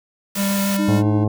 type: tone with vibrato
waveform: square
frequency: 198.1 Hz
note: G3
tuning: 18 cents sharp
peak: -19 dBFS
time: 0.35-1.03 s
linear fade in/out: 50 ms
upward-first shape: sine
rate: 6.6 Hz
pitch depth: 9 cents each way
type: noise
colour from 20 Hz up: white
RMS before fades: -27 dBFS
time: 0.35-0.77 s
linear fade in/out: 5 ms
type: tone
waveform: triangle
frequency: 305.8 Hz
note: D#4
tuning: 30 cents flat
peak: -18 dBFS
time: 0.78-1.25 s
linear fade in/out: 20 ms
type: harmonic tone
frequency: 106.2 Hz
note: G#2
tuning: 39 cents sharp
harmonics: 1 / 2 / 3 / 4 / 5 / 6 / 7 / 8 / 10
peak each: -17 / -23 / -27 / -29 / -31 / -33 / -34 / -35 / -37 dBFS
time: 0.88-1.28 s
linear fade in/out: 5 ms
effects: none

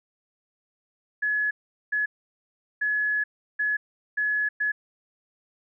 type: tone bursts at uneven times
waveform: sine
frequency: 1698 Hz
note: G#6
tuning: 38 cents sharp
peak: -22 dBFS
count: 6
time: 1.22-1.51 / 1.92-2.06 / 2.81-3.24 / 3.59-3.77 / 4.17-4.49 / 4.6-4.72 s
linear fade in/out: 10 ms
effects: none

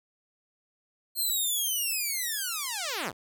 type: linear sweep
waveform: 5% pulse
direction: down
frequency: 4261 to 65.41 Hz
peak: -19 dBFS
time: 1.15-3.13 s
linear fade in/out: 50 ms
effects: none

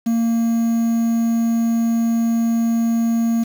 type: tone with quantisation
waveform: triangle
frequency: 230 Hz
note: A#3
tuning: 23 cents flat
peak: -13 dBFS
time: 0.06-3.44 s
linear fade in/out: 10 ms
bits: 6
effects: none

